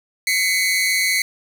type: tone pair together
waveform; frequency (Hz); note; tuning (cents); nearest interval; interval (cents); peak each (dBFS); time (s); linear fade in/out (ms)
sawtooth; 2032 / 2217; B6 / C#7; +49 / 0; major second; 151; -16; 0.27-1.22; 2
effects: none